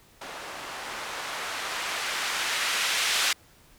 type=noise with low-pass filter sweep; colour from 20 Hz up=violet; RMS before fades=-30 dBFS; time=0.21-3.33 s; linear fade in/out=5 ms; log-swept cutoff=750 to 2600 Hz; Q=0.74; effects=pink hiss -57 dBFS RMS until 3.78 s